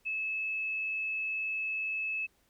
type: tone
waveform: sine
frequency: 2601 Hz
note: E7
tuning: 24 cents flat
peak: -31 dBFS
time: 0.05-2.27 s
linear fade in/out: 20 ms
effects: pink hiss -70 dBFS RMS until 2.49 s